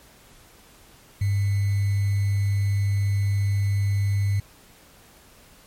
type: tone with sample-and-hold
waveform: sine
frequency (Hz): 100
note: G2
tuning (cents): +35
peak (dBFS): -19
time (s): 1.21-4.4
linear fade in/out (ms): 5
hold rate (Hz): 2100
effects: pink hiss -52 dBFS RMS until 5.66 s + MP3 64 kbps